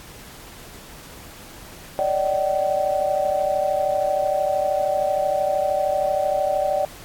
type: tone cluster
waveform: sine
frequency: 575 / 608 / 763 Hz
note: D5 / D#5 / G5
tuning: -37 / -40 / -47 cents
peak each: -23 dBFS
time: 1.99-6.85 s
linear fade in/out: 0 ms
effects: pink hiss -42 dBFS RMS until 7.04 s + AAC 64 kbps